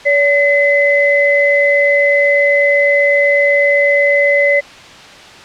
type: tone pair together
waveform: sine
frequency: 570.2 / 2032 Hz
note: C#5 / B6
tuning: +49 / +49 cents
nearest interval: octave + minor seventh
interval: 2200 cents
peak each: -11 dBFS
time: 0.05-4.61 s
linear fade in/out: 20 ms
effects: white hiss -35 dBFS RMS until 5.44 s + low-pass 4000 Hz 12 dB/octave